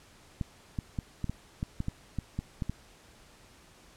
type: clicks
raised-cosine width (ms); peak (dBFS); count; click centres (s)
5; -19; 12; 0.412 / 0.788 / 0.988 / 1.243 / 1.296 / 1.629 / 1.804 / 1.884 / 2.187 / 2.39 / 2.622 / 2.696
effects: pink hiss -57 dBFS RMS until 3.96 s + low-pass 10000 Hz 12 dB/octave